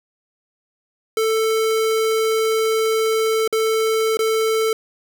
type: tone with dropouts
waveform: square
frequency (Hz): 442.6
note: A4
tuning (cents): +10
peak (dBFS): -17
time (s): 1.17-4.73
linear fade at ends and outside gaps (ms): 2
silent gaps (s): 3.477-3.526 / 4.171-4.191
effects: 9-bit